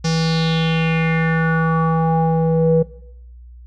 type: tone with low-pass filter sweep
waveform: square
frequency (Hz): 162.6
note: E3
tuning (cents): -23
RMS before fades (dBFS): -17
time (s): 0.04-2.83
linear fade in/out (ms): 10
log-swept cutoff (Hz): 5600 to 460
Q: 4.4
effects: noise-tail reverb RT60 0.7 s tail -18 dB re dry + added 60 Hz sine -37 dBFS peak until 3.66 s